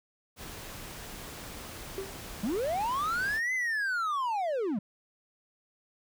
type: noise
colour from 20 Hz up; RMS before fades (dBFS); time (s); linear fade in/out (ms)
pink; -43; 0.36-3.41; 50
type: tone with exponential decay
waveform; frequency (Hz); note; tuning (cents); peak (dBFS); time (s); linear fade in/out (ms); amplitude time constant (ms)
triangle; 387.8; G4; -19; -28; 1.98-2.22; 0; 51
type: linear two-way sweep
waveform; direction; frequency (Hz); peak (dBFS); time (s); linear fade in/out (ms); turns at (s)
triangle; up then down; 180.9 to 2067 to 180.9; -26; 2.43-4.79; 5; 3.54
effects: none